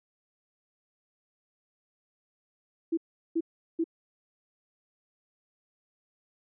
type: tone bursts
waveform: sine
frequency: 330 Hz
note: E4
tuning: 2 cents sharp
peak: -24 dBFS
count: 3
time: 2.92-3.842 s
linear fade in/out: 10 ms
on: 54 ms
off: 380 ms
effects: none